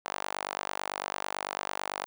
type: tone with high-pass filter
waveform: sawtooth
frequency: 49 Hz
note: G1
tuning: in tune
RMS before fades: -36 dBFS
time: 0.05-2.06 s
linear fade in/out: 0 ms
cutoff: 810 Hz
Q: 1.7
effects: none